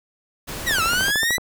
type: noise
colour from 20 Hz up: pink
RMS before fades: -31 dBFS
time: 0.47-1.12 s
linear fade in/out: 20 ms
type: linear two-way sweep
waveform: sawtooth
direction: down then up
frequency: 2000 to 1290 to 2000 Hz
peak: -15 dBFS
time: 0.66-1.38 s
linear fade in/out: 20 ms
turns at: 0.82 s
type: click train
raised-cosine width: 1 ms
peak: -14 dBFS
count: 10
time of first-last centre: 0.71-1.382 s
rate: 13.4 Hz
effects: none